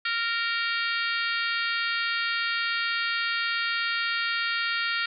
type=harmonic tone with a mistuned harmonic; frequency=463.5 Hz; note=A#4; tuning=10 cents flat; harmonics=3 / 4 / 5 / 6 / 7 / 8 / 9 / 10; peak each=-29 / -31 / -33 / -35 / -36 / -37 / -38 / -39 dBFS; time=0.05-5.06 s; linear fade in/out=5 ms; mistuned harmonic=9; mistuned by=+24 cents; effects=none